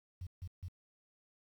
sine tone bursts, 89.1 Hz, F2, 35 cents sharp, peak -40 dBFS, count 3, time 0.21-0.684 s, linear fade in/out 5 ms, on 58 ms, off 150 ms, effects 11-bit

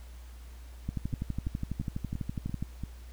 two click trains, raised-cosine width 5 ms, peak -23 / -20 dBFS, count 6 / 22, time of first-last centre 1.13-2.836 / 0.89-2.626 s, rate 2.93 / 12.1 Hz, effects added 60 Hz sine -44 dBFS peak until 3.12 s + pink hiss -58 dBFS RMS until 3.12 s

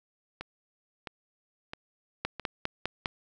two click trains, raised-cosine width 0.3 ms, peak -21 / -13 dBFS, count 5 / 5, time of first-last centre 0.41-3.059 / 2.25-3.058 s, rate 1.51 / 4.95 Hz, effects none

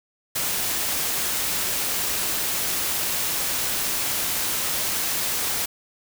white noise, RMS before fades -25 dBFS, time 0.35-5.66 s, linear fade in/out 10 ms, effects none

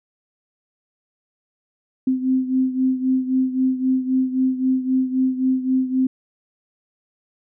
sine beating tone pair, 258.6 / 262.4 Hz, C4 / C4, -20 / +5 cents, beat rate 3.8 Hz, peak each -18 / -23 dBFS, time 2.07-6.07 s, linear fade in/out 5 ms, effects none

